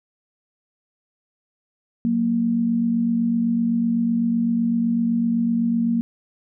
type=tone pair together; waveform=sine; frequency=185.4 / 233.3 Hz; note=F#3 / A#3; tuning=+4 / +2 cents; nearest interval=major third; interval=398 cents; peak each=-26 / -18 dBFS; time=2.05-6.01 s; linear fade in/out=0 ms; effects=none